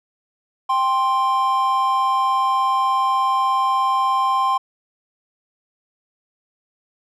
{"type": "tone pair together", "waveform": "triangle", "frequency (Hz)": [786.6, 1050], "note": ["G5", "C6"], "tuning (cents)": [6, 6], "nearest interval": "perfect fourth", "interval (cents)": 500, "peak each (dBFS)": [-20, -15], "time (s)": [0.69, 4.58], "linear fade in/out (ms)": 10, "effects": []}